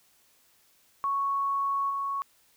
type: tone with level steps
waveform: sine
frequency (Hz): 1108.7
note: C#6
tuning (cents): 0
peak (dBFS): -25 / -28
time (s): 1.04-2.22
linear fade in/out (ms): 0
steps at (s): 1.89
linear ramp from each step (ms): 20
effects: white hiss -64 dBFS RMS until 2.56 s